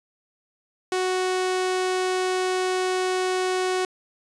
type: tone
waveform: sawtooth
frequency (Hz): 370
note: F#4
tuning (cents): 0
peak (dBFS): -18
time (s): 0.92-3.85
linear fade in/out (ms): 2
effects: resampled to 22050 Hz